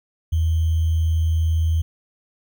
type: tone with sample-and-hold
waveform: sine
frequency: 81.2 Hz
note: E2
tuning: 26 cents flat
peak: -16 dBFS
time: 0.32-1.82 s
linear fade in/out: 10 ms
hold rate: 3150 Hz
effects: none